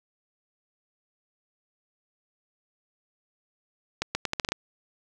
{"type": "accelerating click train", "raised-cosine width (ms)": 0.2, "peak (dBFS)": -9, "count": 8, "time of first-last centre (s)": [4.02, 4.52], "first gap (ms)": 130, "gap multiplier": 0.79, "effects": []}